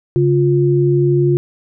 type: tone pair together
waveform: sine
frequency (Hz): 139.8 / 352.3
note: C#3 / F4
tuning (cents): +15 / +15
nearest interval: octave + major third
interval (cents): 1600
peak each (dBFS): -13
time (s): 0.16-1.37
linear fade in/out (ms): 0
effects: none